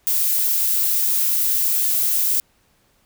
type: noise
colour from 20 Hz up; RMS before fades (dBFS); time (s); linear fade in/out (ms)
violet; -19; 0.07-2.4; 0
effects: pink hiss -61 dBFS RMS until 3.05 s